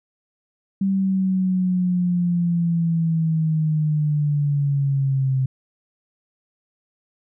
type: linear sweep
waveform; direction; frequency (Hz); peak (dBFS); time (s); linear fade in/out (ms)
sine; down; 195 to 130.81; -17; 0.81-5.46; 5
effects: none